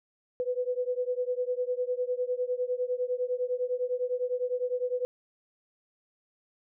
sine beating tone pair, 493.9 / 503.8 Hz, B4 / B4, 0 / +34 cents, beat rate 9.9 Hz, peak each -30 / -31 dBFS, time 0.4-5.05 s, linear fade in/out 0 ms, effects none

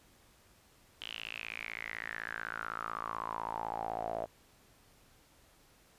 sawtooth tone with band-pass filter sweep, 55.9 Hz, A1, 28 cents sharp, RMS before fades -40 dBFS, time 1.01-4.26 s, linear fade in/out 10 ms, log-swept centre 3100 to 640 Hz, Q 7.7, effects pink hiss -64 dBFS RMS until 5.98 s + resampled to 32000 Hz

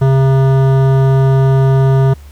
sine tone with hard clipping, 134.2 Hz, C3, 44 cents sharp, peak -9 dBFS, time 0.01-2.14 s, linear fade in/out 10 ms, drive 15 dB, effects added 71 Hz sine -32 dBFS peak until 2.31 s + pink hiss -46 dBFS RMS until 2.31 s

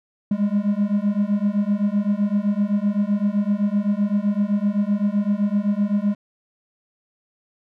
triangle beating tone pair, 200.7 / 208.5 Hz, G3 / G#3, +41 / +7 cents, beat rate 7.8 Hz, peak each -19 dBFS, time 0.31-6.15 s, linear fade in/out 5 ms, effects none

